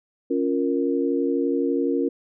sine chord, Bb minor, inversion first, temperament equal, 277.2 / 349.2 / 466.2 Hz, Db4 / F4 / Bb4, 0 / 0 / 0 cents, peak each -23 / -25 / -25 dBFS, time 0.3-2.09 s, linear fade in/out 10 ms, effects none

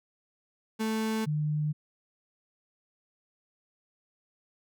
35% pulse / sine tone pair in turn, 220 / 150.87 Hz, A3 / D3, 0 / +47 cents, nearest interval perfect fifth, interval 653 cents, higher first, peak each -26 dBFS, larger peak neither, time 0.79-1.26 / 1.26-1.73 s, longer neither, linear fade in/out 20 ms, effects none

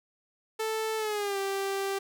sawtooth tone with pitch glide, 440 to 392 Hz, A4 to G4, 0 to 0 cents, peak -25 dBFS, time 0.59-1.99 s, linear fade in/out 10 ms, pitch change -200 cents, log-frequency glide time 0.97-1.38 s, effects none

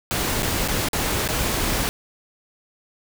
pink noise with dropouts, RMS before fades -23 dBFS, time 0.11-1.89 s, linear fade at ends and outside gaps 0 ms, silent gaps 0.424-0.431 / 0.677-0.685 / 0.886-0.932 / 1.277-1.288 s, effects none

